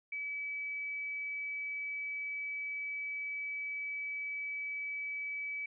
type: tone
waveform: sine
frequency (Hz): 2291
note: D7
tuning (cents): -44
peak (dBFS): -36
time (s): 0.12-5.66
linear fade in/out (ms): 5
effects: none